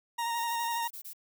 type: tone with vibrato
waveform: 40% pulse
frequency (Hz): 932.3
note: A#5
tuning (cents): 0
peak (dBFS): -29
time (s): 0.18-0.88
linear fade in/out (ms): 10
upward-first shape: square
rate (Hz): 12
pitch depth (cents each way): 16
type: noise bursts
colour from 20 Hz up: violet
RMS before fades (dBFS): -43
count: 7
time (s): 0.36-1.134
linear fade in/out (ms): 10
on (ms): 90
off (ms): 24
effects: none